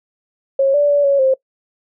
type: tone with pitch steps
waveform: sine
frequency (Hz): 544 / 581 / 576 / 558 / 528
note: C#5 / D5 / D5 / C#5 / C5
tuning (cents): -33 / -19 / -34 / +11 / +16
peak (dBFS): -10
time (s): 0.59-1.34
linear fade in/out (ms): 5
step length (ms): 150
effects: noise-tail reverb RT60 0.1 s tail -22 dB re dry